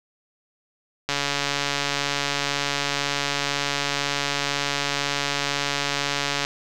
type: click train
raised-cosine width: 0.2 ms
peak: -6 dBFS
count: 762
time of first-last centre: 1.09-6.449 s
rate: 142 Hz
effects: none